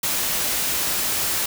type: noise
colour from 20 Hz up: white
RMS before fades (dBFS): -23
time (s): 0.03-1.46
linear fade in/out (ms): 5
effects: none